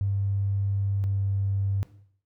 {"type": "tone pair in turn", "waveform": "triangle", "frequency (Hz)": [99.1, 98.42], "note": ["G2", "G2"], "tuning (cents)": [19, 7], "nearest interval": "unison", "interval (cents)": 12, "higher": "first", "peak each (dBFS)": -19, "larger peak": "neither", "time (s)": [[0.01, 1.04], [1.04, 1.83]], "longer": "first", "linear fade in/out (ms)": 0, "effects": ["noise-tail reverb RT60 0.6 s tail -19 dB re dry", "tanh soft clip ceiling -21 dBFS"]}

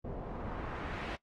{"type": "noise with low-pass filter sweep", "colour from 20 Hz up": "pink", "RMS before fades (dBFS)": -40, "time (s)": [0.04, 1.16], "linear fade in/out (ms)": 10, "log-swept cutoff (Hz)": [550, 2600], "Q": 1.1, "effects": ["noise-tail reverb RT60 0.1 s tail -17 dB re dry", "AAC 48 kbps"]}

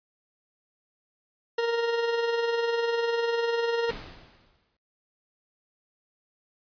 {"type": "tone with tremolo", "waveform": "40% pulse", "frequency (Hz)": 466.2, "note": "A#4", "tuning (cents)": 0, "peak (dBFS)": -21, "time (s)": [1.58, 3.91], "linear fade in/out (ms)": 5, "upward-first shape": "triangle", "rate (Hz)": 20, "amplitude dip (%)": 50}
{"type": "noise with exponential decay", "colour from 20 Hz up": "pink", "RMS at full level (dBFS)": -36, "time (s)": [3.89, 4.77], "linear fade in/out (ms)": 5, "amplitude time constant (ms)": 190}
{"effects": ["noise-tail reverb RT60 0.3 s tail -26 dB re dry", "resampled to 11025 Hz"]}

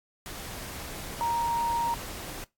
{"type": "tone in noise", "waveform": "sine", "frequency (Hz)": 935, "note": "A#5", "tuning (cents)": 5, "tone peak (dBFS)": -25, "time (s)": [1.21, 1.94], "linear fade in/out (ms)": 0, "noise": "pink", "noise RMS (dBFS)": -39, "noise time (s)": [0.26, 2.44], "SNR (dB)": 11, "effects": ["noise-tail reverb RT60 0.2 s tail -22 dB re dry", "AAC 64 kbps"]}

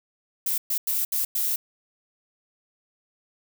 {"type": "noise bursts at uneven times", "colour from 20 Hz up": "violet", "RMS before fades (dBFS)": -25, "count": 5, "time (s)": [[0.46, 0.58], [0.7, 0.78], [0.87, 1.05], [1.12, 1.25], [1.35, 1.56]], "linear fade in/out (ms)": 5, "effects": []}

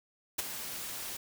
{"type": "noise with ADSR envelope", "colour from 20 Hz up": "white", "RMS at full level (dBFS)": -29, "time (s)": [0.38, 1.17], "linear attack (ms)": 11, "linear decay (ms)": 18, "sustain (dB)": -11, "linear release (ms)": 7, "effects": []}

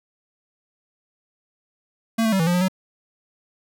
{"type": "tone with pitch steps", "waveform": "square", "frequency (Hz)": [226.5, 221.6, 192.5, 163.6, 175.7, 179, 187.2], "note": ["A#3", "A3", "G3", "E3", "F3", "F3", "F#3"], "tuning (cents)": [-50, 13, -31, -13, 11, 43, 20], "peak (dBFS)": -18, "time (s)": [2.18, 2.684], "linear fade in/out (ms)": 10, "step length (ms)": 72, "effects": []}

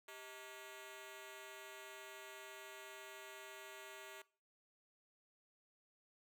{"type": "ring-modulated tone", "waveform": "10% pulse", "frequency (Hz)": 514, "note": "C5", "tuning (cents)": -31, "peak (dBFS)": -40, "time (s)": [0.08, 4.22], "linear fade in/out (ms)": 5, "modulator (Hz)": 119, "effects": ["noise-tail reverb RT60 0.4 s tail -21 dB re dry"]}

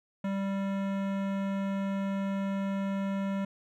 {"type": "tone with hard clipping", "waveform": "sine", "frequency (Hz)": 195.9, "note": "G3", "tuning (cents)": -1, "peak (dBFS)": -31, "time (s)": [0.24, 3.45], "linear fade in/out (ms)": 5, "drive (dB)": 18, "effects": []}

